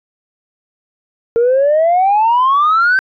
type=exponential sweep; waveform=sine; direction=up; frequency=456.7 to 1568 Hz; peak=-7 dBFS; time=1.36-2.99 s; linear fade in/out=0 ms; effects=tanh soft clip ceiling -6 dBFS